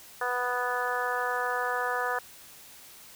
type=harmonic tone; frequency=246.9 Hz; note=B3; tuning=in tune; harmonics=2 / 3 / 4 / 5 / 6 / 7; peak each=-34 / -34 / -34 / -34 / -34 / -34 dBFS; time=0.21-2.19 s; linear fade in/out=5 ms; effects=white hiss -50 dBFS RMS until 3.15 s